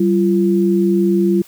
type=tone pair together; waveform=sine; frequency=193 / 343.9 Hz; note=G3 / F4; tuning=-27 / -27 cents; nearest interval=minor seventh; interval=1000 cents; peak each=-14 dBFS; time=0-1.42 s; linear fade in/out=5 ms; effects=white hiss -45 dBFS RMS until 1.47 s